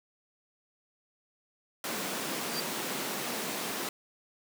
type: high-pass noise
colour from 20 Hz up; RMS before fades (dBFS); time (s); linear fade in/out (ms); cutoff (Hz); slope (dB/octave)
pink; -35; 1.84-3.89; 2; 190; 24
type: tone with exponential growth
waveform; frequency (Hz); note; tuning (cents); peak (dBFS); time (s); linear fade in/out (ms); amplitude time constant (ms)
square; 4699; D8; 0; -30; 2.43-2.6; 2; 36
effects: none